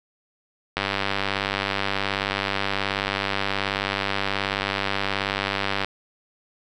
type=click train; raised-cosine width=0.3 ms; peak=-7 dBFS; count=502; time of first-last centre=0.77-5.846 s; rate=98.7 Hz; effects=none